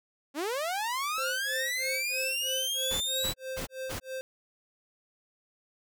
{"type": "linear sweep", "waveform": "sawtooth", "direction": "up", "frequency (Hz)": [263.1, 3986], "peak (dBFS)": -26, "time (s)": [0.34, 3.34], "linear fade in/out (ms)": 50}
{"type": "tone with tremolo", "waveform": "square", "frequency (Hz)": 523.3, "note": "C5", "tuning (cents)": 0, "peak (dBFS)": -34, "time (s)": [1.18, 4.21], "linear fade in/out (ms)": 0, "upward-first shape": "sine", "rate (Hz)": 3.1, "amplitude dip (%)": 100}
{"type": "noise bursts", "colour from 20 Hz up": "pink", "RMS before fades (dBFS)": -36, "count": 4, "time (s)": [2.9, 4], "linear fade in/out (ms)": 20, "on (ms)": 110, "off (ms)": 220}
{"effects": []}